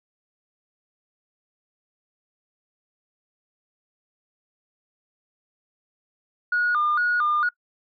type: tone with vibrato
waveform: sine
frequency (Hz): 1322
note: E6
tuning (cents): +5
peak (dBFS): -18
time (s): 6.52-7.49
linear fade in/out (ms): 5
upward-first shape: square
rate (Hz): 2.2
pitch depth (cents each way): 160
effects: noise-tail reverb RT60 0.1 s tail -23 dB re dry + tanh soft clip ceiling -15 dBFS